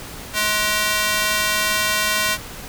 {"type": "tone with high-pass filter", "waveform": "square", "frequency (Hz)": 211.2, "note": "G#3", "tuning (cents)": 29, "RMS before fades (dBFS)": -20, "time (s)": [0.33, 2.38], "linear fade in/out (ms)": 50, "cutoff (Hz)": 1500, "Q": 0.77, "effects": ["pink hiss -35 dBFS RMS until 2.68 s"]}